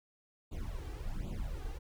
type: noise with flanger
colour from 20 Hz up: brown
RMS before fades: -39 dBFS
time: 0.51-1.79 s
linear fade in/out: 20 ms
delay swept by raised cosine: 0.27 to 2.57 ms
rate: 1.3 Hz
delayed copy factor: +1
effects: none